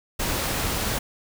pink noise, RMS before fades -26 dBFS, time 0.19-0.99 s, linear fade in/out 10 ms, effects none

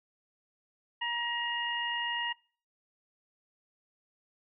harmonic tone, 948 Hz, A#5, 29 cents sharp, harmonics 1 / 2 / 3, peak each -35 / -35 / -35 dBFS, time 1.01-2.33 s, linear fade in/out 10 ms, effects noise-tail reverb RT60 0.4 s tail -22 dB re dry

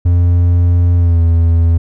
triangle tone with pitch glide, 87.3 to 83.55 Hz, F2 to E2, 0 to +24 cents, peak -5 dBFS, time 0.05-1.78 s, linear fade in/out 10 ms, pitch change -76 cents, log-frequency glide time 0.96-1.2 s, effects none

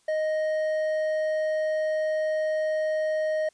triangle tone with hard clipping, 622.3 Hz, D#5, in tune, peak -25 dBFS, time 0.08-3.49 s, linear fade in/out 5 ms, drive 9 dB, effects white hiss -65 dBFS RMS until 3.53 s + resampled to 22050 Hz

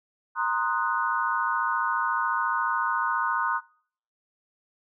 sine chord, C half-diminished seventh, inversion third, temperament equal, 932.3 / 1046.5 / 1244.5 / 1480 Hz, Bb5 / C6 / Eb6 / Gb6, 0 / 0 / 0 / 0 cents, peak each -29 dBFS, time 0.35-3.61 s, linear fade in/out 50 ms, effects noise-tail reverb RT60 0.6 s tail -25 dB re dry

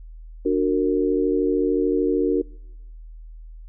sine chord, D augmented, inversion none, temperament just, 293.7 / 367.1 / 458.9 Hz, D4 / F#4 / A#4, 0 / -14 / -27 cents, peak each -22 dBFS, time 0.45-2.42 s, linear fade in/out 10 ms, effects noise-tail reverb RT60 1.0 s tail -26 dB re dry + added 40 Hz sine -37 dBFS peak until 3.68 s

